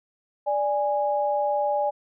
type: tone pair together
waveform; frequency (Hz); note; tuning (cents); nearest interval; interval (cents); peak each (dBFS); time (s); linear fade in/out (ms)
sine; 587.3 / 826.3; D5 / G#5; 0 / -9; tritone; 591; -24 / -24; 0.46-1.91; 20
effects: none